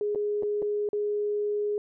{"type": "tone with dropouts", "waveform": "sine", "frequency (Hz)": 415.3, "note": "G#4", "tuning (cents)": 0, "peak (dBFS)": -25, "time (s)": [0.01, 1.78], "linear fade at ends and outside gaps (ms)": 1, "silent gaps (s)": [[0.149, 0.157], [0.425, 0.432], [0.62, 0.625], [0.889, 0.931]], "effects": []}